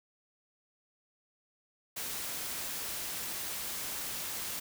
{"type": "noise", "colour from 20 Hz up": "white", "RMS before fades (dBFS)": -38, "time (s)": [1.96, 4.6], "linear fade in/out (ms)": 10, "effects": []}